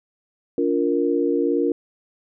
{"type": "chord", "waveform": "sine", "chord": "Bb major", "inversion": "first", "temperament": "equal with one note detuned", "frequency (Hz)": [287.5, 349.2, 466.2], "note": ["D4", "F4", "Bb4"], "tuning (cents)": [-37, 0, 0], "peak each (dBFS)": -22, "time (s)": [0.58, 1.72], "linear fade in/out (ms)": 2, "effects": []}